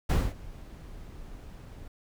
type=noise with ADSR envelope; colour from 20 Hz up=brown; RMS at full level=-21 dBFS; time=0.09-1.88 s; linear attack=12 ms; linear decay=230 ms; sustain=-23 dB; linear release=3 ms; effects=none